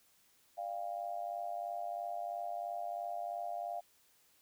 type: tone with amplitude modulation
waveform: sine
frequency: 697 Hz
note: F5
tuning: 4 cents flat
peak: -33 dBFS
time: 0.57-3.81 s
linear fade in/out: 20 ms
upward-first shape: sine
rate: 103 Hz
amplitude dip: 90%
effects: white hiss -69 dBFS RMS until 4.41 s